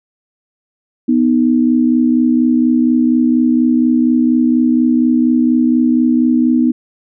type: tone pair together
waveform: sine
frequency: 246.9 / 311.1 Hz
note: B3 / D#4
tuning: 0 / 0 cents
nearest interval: major third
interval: 400 cents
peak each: -10 / -14 dBFS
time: 1.08-6.72 s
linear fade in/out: 10 ms
effects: none